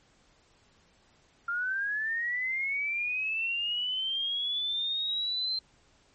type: linear sweep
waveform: sine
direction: up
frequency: 1382 to 4137 Hz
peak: -28 dBFS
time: 1.48-5.59 s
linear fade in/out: 5 ms
effects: pink hiss -64 dBFS RMS until 6.14 s + MP3 32 kbps